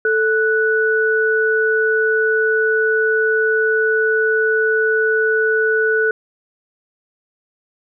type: tone pair together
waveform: sine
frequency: 440 / 1480 Hz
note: A4 / F#6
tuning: 0 / 0 cents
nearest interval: octave + major sixth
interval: 2100 cents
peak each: -16 dBFS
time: 0.05-6.11 s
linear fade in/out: 2 ms
effects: none